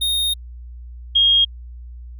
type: tone pair in turn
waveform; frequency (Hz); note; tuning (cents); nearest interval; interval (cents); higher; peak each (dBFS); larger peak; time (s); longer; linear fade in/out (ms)
square / sine; 3703 / 3251; A#7 / G#7; -12 / -38; major second; 226; first; -18 / -11; second; 0.01-0.34 / 1.15-1.45; first; 10
effects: added 60 Hz sine -33 dBFS peak until 2.19 s